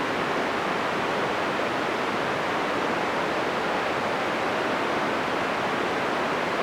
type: band-pass noise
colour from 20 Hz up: pink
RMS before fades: -26 dBFS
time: 0-6.62 s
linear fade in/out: 0 ms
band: 310 to 2000 Hz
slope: 12 dB/octave
effects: none